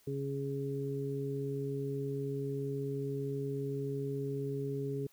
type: harmonic tone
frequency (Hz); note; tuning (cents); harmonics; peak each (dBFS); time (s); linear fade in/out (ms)
138.59; C#3; 0; 1 / 2 / 3; -37 / -41 / -37; 0.07-5.07; 5
effects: white hiss -66 dBFS RMS until 5.12 s